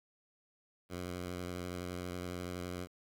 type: tone with vibrato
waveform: 10% pulse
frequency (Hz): 89.4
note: F2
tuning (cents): +41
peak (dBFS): -31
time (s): 0.89-2.88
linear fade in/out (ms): 50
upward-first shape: sine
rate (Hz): 12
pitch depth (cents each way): 29
effects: 11-bit